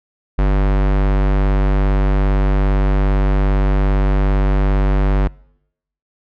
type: tone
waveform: square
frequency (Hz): 48.77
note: G1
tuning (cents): -8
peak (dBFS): -12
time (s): 0.38-5.28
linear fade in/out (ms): 10
effects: noise-tail reverb RT60 0.8 s tail -25 dB re dry + low-pass 2000 Hz 12 dB/octave